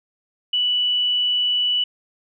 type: tone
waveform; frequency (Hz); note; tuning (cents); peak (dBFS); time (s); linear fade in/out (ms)
sine; 2960; F#7; 0; -17; 0.53-1.84; 5
effects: none